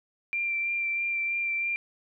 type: tone with vibrato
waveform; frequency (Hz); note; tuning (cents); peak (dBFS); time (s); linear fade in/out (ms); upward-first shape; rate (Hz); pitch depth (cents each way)
sine; 2365; D7; +12; -26; 0.33-1.76; 0; sine; 3.1; 15
effects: none